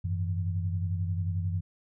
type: tone cluster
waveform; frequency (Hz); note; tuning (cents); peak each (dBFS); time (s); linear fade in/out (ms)
sine; 92.7 / 103.9 / 162.5; F#2 / G#2 / E3; +4 / +1 / -24; -28 / -37 / -36; 0.04-1.61; 10
effects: none